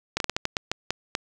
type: slowing click train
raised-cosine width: 0.2 ms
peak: -7 dBFS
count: 10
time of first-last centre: 0.17-1.151 s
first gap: 32 ms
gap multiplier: 1.29
effects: none